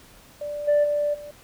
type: tone with level steps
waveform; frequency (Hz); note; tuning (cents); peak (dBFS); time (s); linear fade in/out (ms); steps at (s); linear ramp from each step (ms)
sine; 587.3; D5; 0; -28 / -14 / -20 / -36; 0.41-1.31; 5; 0.67 / 0.83 / 1.13; 20
effects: tanh soft clip ceiling -14 dBFS + pink hiss -51 dBFS RMS until 1.43 s